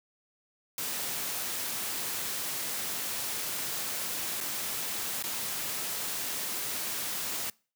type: noise with dropouts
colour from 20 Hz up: white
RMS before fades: -34 dBFS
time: 0.78-7.5 s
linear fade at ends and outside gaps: 2 ms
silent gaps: 4.405-4.41 / 5.226-5.238 s
effects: noise-tail reverb RT60 0.4 s tail -26 dB re dry + high-pass 100 Hz 12 dB/octave